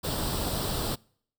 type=noise with comb filter; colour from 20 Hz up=pink; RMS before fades=-30 dBFS; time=0.03-0.96 s; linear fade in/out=20 ms; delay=0.23 ms; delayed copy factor=+0.65; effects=noise-tail reverb RT60 0.6 s tail -26 dB re dry